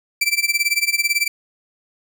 sawtooth tone with tremolo, 2336 Hz, D7, 10 cents flat, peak -10 dBFS, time 0.21-1.28 s, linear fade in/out 5 ms, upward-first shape sine, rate 18 Hz, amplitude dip 90%, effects none

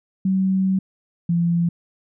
sine tone pair in turn, 190 / 170.69 Hz, F#3 / F3, +46 / -39 cents, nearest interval major second, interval 185 cents, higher first, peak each -16 dBFS, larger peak neither, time 0.25-0.79 / 1.29-1.69 s, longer first, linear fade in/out 5 ms, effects none

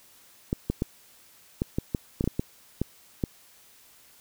clicks, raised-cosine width 3 ms, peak -12 dBFS, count 12, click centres 0.529 / 0.7 / 0.821 / 1.619 / 1.785 / 1.948 / 2.209 / 2.241 / 2.276 / 2.395 / 2.816 / 3.238 s, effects white hiss -56 dBFS RMS until 4.2 s

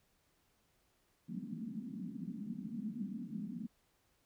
white band-pass noise, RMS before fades -43 dBFS, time 1.28-3.67 s, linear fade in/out 10 ms, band 180 to 240 Hz, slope 48 dB/octave, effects pink hiss -75 dBFS RMS until 4.25 s

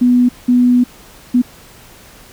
sine tone bursts at uneven times, 246.5 Hz, B3, 3 cents flat, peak -7 dBFS, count 3, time 0.01-0.29 / 0.48-0.84 / 1.34-1.42 s, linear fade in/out 10 ms, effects pink hiss -41 dBFS RMS until 2.32 s

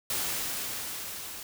white noise with level ramp, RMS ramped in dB -30 to -41 dBFS, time 0.1-1.43 s, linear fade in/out 2 ms, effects none

